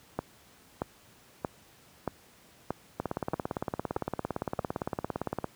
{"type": "two click trains", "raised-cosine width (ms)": 1, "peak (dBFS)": [-15, -16], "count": [8, 44], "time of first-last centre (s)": [[0.19, 4.593], [3, 5.443]], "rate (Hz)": [1.59, 17.6], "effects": ["pink hiss -58 dBFS RMS until 5.55 s", "high-pass 80 Hz 12 dB/octave"]}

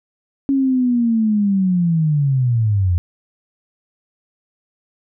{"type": "linear sweep", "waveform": "sine", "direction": "down", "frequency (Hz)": [277, 84.2], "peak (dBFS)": -13, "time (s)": [0.49, 2.98], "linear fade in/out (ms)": 0, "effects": []}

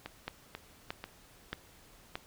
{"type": "two click trains", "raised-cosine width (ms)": 0.3, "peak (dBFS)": [-24, -20], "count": [4, 4], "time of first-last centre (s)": [[0.06, 1.531], [0.28, 2.155]], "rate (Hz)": [2.04, 1.6], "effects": ["pink hiss -59 dBFS RMS until 2.26 s"]}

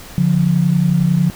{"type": "tone pair together", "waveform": "sine", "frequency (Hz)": [145.18, 176.2], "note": ["D3", "F3"], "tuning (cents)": [-20, 16], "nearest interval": "minor third", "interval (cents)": 336, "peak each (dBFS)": [-15, -13], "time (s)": [0.18, 1.3], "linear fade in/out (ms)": 0, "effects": ["pink hiss -36 dBFS RMS until 1.35 s"]}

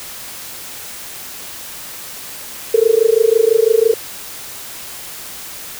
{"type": "tone with amplitude modulation", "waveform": "sine", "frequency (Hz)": 449, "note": "A4", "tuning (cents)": 35, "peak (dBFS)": -5, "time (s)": [2.74, 3.94], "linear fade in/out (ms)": 5, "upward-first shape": "sine", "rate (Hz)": 26, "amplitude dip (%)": 100, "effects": ["white hiss -31 dBFS RMS until 5.79 s"]}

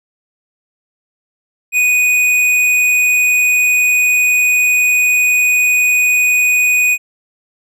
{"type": "tone with hard clipping", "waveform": "sine", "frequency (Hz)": 2482, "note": "D#7", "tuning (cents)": -5, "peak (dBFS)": -11, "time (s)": [1.72, 6.98], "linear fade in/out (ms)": 50, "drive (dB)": 10, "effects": []}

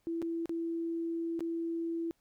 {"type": "tone with dropouts", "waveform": "sine", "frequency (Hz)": 332.9, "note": "E4", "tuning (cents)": 17, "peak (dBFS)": -32, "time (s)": [0.07, 2.11], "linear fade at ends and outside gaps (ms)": 0, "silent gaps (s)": [[0.218, 0.225], [0.457, 0.494], [1.393, 1.406]], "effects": ["pink hiss -75 dBFS RMS until 2.2 s"]}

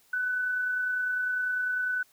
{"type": "tone with amplitude modulation", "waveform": "sine", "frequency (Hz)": 1497, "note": "F#6", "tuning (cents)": 20, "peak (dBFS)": -25, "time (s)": [0.13, 2.03], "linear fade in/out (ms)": 5, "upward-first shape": "sine", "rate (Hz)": 30, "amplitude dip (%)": 25, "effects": ["white hiss -63 dBFS RMS until 2.12 s"]}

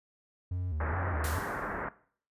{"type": "tone with vibrato", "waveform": "triangle", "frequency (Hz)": 83.4, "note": "E2", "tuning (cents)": 21, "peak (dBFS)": -29, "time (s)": [0.51, 1.39], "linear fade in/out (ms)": 5, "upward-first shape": "square", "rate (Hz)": 2.4, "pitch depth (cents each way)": 140}
{"type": "low-pass noise", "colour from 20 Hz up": "white", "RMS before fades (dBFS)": -36, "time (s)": [0.8, 1.89], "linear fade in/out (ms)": 5, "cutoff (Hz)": 1800, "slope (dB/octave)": 48}
{"type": "noise with exponential decay", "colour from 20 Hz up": "white", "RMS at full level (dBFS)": -37, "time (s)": [1.24, 1.84], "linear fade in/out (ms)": 2, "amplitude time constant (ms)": 130}
{"effects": ["noise-tail reverb RT60 0.5 s tail -18 dB re dry", "resampled to 32000 Hz"]}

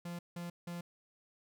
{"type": "tone bursts", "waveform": "45% pulse", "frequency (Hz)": 173.1, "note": "F3", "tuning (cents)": -15, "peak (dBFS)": -40, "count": 3, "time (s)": [0.05, 0.81], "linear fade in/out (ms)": 5, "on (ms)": 140, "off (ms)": 170, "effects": []}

